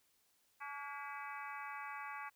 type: harmonic tone with a mistuned harmonic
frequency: 284.9 Hz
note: C#4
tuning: 48 cents sharp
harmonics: 3 / 4 / 5 / 6 / 7 / 8 / 9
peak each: -49 / -48 / -53 / -52 / -52 / -54 / -57 dBFS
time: 0.6-2.3 s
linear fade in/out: 20 ms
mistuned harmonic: 6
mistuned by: -79 cents
effects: white hiss -75 dBFS RMS until 2.35 s